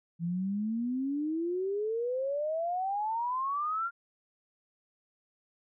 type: exponential sweep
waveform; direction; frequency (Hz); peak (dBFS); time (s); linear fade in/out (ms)
sine; up; 164.81 to 1408; -29; 0.19-3.91; 50
effects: none